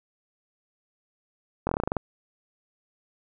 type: slowing click train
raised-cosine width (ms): 1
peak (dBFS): -11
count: 10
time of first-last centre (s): 1.67-1.967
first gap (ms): 21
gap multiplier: 1.11
effects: none